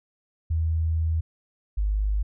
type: tone pair in turn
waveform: sine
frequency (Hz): 80.8 / 51.18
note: E2 / G#1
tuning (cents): -34 / -25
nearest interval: minor sixth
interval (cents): 791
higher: first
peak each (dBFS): -21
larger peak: neither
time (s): 0.5-1.21 / 1.77-2.23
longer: first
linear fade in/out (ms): 10
effects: none